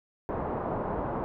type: low-pass noise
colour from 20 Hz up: white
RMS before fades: -32 dBFS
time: 0.29-1.24 s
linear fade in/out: 0 ms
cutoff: 950 Hz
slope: 24 dB/octave
effects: none